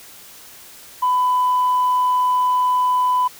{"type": "tone", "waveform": "sine", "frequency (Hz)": 1000, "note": "B5", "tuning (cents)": 21, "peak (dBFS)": -13, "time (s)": [1.02, 3.28], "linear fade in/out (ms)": 10, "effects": ["tanh soft clip ceiling -11 dBFS", "white hiss -42 dBFS RMS until 3.39 s"]}